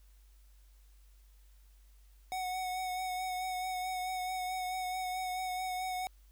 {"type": "tone with vibrato", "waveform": "square", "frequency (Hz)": 740, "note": "F#5", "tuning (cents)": 0, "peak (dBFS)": -35, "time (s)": [2.32, 6.07], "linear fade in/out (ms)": 0, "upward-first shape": "sine", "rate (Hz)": 4.6, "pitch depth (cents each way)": 21, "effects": ["added 49 Hz sine -57 dBFS peak until 6.31 s", "white hiss -71 dBFS RMS until 6.31 s"]}